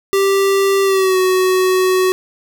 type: tone with pitch glide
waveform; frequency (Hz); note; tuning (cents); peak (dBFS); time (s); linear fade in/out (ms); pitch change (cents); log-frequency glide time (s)
square; 392 to 372.1; G4 to F#4; 0 to +10; -12; 0.13-2.12; 0; -90; 0.83-1.18
effects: none